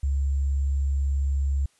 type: tone with sample-and-hold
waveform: sine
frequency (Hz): 69.1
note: C#2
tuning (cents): -5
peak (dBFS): -21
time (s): 0.03-1.66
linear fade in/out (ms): 5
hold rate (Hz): 7350
effects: white hiss -64 dBFS RMS until 1.79 s + resampled to 24000 Hz